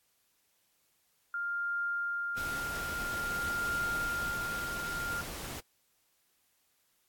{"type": "tone with tremolo", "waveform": "sine", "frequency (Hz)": 1400, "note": "F6", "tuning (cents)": 4, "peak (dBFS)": -30, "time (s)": [1.34, 5.21], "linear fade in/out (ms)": 2, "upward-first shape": "triangle", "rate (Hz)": 0.51, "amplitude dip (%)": 50}
{"type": "noise", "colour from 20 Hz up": "pink", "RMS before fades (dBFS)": -41, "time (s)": [2.36, 5.61], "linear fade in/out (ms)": 20}
{"effects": ["white hiss -73 dBFS RMS until 7.08 s", "AAC 64 kbps"]}